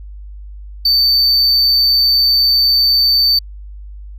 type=tone; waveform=triangle; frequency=4564 Hz; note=C#8; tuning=50 cents sharp; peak=-8 dBFS; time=0.85-3.39 s; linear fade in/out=5 ms; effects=added 50 Hz sine -29 dBFS peak until 4.18 s